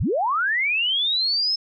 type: linear sweep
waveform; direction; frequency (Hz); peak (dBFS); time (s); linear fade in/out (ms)
sine; up; 43.18 to 5274; -19; 0-1.56; 10
effects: none